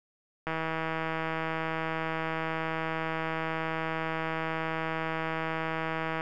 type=click train; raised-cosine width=0.5 ms; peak=-17 dBFS; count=925; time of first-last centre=0.47-6.209 s; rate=161 Hz; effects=none